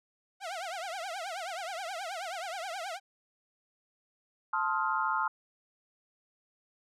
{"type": "tone with vibrato", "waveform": "sawtooth", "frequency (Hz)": 719, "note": "F#5", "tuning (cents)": -50, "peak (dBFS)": -32, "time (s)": [0.4, 3], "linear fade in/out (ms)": 50, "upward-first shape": "triangle", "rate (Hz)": 9.4, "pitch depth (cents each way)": 230}
{"type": "chord", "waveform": "sine", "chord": "F dominant seventh", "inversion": "first", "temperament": "equal with one note detuned", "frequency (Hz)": [880, 1046.5, 1263.3, 1396.9], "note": ["A5", "C6", "Eb6", "F6"], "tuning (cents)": [0, 0, 26, 0], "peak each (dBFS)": -33, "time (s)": [4.53, 5.28], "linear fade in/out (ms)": 5}
{"effects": ["low-pass 9000 Hz 12 dB/octave"]}